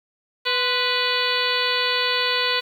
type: harmonic tone with a mistuned harmonic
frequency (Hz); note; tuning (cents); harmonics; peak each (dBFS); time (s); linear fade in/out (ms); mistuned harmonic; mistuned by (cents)
493.9; B4; 0; 1 / 2 / 3 / 4 / 5 / 6 / 7 / 8 / 9; -28 / -28 / -28 / -28 / -28 / -28 / -28 / -28 / -28; 0.45-2.61; 20; 2; +65
effects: 8-bit